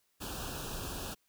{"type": "band-stop noise", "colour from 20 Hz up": "pink", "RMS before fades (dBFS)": -40, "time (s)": [0.2, 1.15], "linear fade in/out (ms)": 20, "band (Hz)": [1700, 2500], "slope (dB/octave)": 96, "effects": ["white hiss -75 dBFS RMS until 1.28 s"]}